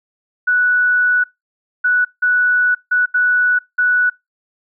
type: tone bursts at uneven times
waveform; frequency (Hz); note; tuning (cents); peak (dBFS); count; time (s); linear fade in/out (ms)
sine; 1477; F#6; -3; -11; 6; 0.47-1.24 / 1.84-2.05 / 2.22-2.75 / 2.91-3.06 / 3.14-3.59 / 3.78-4.1; 10
effects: noise-tail reverb RT60 0.2 s tail -23 dB re dry